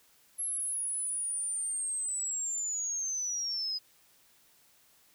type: linear sweep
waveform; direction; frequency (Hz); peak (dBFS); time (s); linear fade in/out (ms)
sine; down; 11175 to 4978; -31; 0.38-3.79; 20
effects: white hiss -64 dBFS RMS until 5.14 s